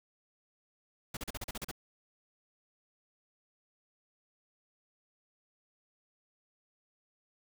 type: noise bursts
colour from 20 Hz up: pink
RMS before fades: -39 dBFS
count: 9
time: 1.14-1.714 s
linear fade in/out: 5 ms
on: 30 ms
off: 38 ms
effects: none